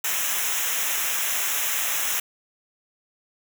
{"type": "noise with comb filter", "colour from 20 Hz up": "white", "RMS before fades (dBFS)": -25, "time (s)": [0.04, 2.2], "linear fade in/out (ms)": 5, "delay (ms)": 0.22, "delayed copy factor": -0.85, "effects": []}